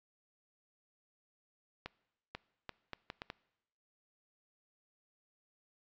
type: accelerating click train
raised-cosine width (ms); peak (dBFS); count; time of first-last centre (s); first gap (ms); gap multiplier
0.3; -25; 7; 1.86-3.301; 490; 0.7
effects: noise-tail reverb RT60 0.9 s tail -22 dB re dry + resampled to 16000 Hz